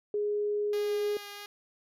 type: tone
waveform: sine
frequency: 415.3 Hz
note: G#4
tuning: in tune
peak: -27 dBFS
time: 0.14-1.17 s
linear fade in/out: 2 ms
type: tone with vibrato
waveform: 5% pulse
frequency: 408.7 Hz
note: G#4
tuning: 28 cents flat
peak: -30 dBFS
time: 0.73-1.46 s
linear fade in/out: 2 ms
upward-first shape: sine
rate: 3.1 Hz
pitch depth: 8 cents each way
effects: none